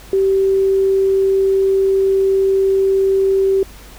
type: tone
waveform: sine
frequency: 387.1 Hz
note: G4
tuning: 22 cents flat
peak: -11 dBFS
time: 0.13-3.63 s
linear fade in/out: 2 ms
effects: added 50 Hz sine -39 dBFS peak until 3.98 s + pink hiss -41 dBFS RMS until 3.98 s